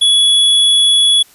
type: tone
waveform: square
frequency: 3386 Hz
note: G#7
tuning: 33 cents sharp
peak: -8 dBFS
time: 0.01-1.23 s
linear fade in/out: 10 ms
effects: white hiss -46 dBFS RMS until 1.34 s + resampled to 32000 Hz